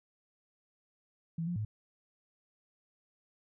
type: tone with pitch steps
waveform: sine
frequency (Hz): 165.2 / 175 / 106.9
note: E3 / F3 / A2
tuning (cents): +4 / +4 / -49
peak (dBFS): -32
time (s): 1.38-1.65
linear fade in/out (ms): 5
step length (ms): 90
effects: none